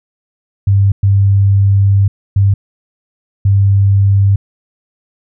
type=tone bursts at uneven times; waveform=sine; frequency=99 Hz; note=G2; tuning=18 cents sharp; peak=-6 dBFS; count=4; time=0.67-0.92 / 1.03-2.08 / 2.36-2.54 / 3.45-4.36 s; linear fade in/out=5 ms; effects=none